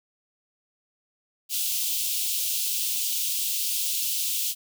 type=high-pass noise; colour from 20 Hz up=white; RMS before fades=-27 dBFS; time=1.49-4.55 s; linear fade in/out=50 ms; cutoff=2700 Hz; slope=48 dB/octave; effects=none